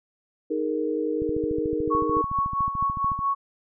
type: chord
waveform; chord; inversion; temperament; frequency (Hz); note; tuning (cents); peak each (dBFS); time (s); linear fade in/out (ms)
sine; D# suspended fourth; none; equal; 311.1 / 415.3 / 466.2; D#4 / G#4 / A#4; 0 / 0 / 0; -27 / -30 / -27; 0.5-2.22; 10
type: click train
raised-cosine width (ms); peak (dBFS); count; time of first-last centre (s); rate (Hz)
5; -22; 28; 1.22-3.191; 13.7
type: tone with tremolo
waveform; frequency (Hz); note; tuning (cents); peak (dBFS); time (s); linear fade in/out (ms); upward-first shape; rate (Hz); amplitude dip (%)
sine; 1108.7; C#6; 0; -20; 1.9-3.35; 20; sine; 4.5; 65
effects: none